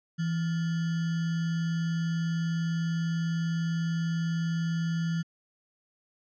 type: tone with sample-and-hold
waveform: sine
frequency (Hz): 165.5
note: E3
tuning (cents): +7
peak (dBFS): -26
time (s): 0.18-5.23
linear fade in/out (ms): 20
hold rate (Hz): 1575
effects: resampled to 16000 Hz